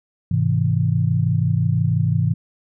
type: chord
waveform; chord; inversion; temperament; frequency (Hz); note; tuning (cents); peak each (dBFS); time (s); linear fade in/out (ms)
sine; Ab augmented; none; just; 103.83 / 129.78 / 162.23; Ab2 / C3 / E3; 0 / -14 / -27; -20; 0.31-2.34; 5
effects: none